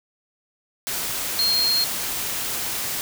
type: tone in noise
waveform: sine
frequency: 4226 Hz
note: C8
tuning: 16 cents sharp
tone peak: -18 dBFS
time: 1.39-1.84 s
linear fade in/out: 0 ms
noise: white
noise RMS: -27 dBFS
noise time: 0.87-3.01 s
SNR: +6 dB
effects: none